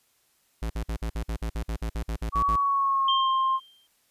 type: tone bursts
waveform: square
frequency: 55.7 Hz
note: A1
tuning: 22 cents sharp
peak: -28 dBFS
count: 15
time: 0.62-2.562 s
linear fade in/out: 5 ms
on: 80 ms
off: 53 ms
type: tone with pitch glide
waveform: sine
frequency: 1128 to 1058.6 Hz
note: C#6 to C6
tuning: +30 to +20 cents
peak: -21 dBFS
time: 2.32-3.6 s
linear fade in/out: 50 ms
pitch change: -110 cents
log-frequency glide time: 2.56-3.28 s
type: tone with exponential decay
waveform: sine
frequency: 3165 Hz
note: G7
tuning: 16 cents sharp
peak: -22 dBFS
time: 3.08-3.87 s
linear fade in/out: 5 ms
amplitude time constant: 170 ms
effects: white hiss -67 dBFS RMS until 4.1 s + resampled to 32000 Hz